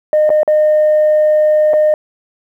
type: tone with dropouts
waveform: sine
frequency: 611 Hz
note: D#5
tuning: 32 cents flat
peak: -6 dBFS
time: 0.13-1.94 s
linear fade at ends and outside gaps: 1 ms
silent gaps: 0.293-0.302 / 0.432-0.477 / 1.734-1.738 s
effects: tanh soft clip ceiling -5 dBFS + 8-bit